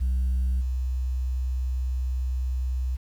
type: tone with level steps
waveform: sine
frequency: 63.6 Hz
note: C2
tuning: 48 cents flat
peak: -19 / -23 dBFS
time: 0-2.97 s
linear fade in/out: 20 ms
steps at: 0.6 s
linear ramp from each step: 20 ms
effects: tanh soft clip ceiling -20 dBFS + 9-bit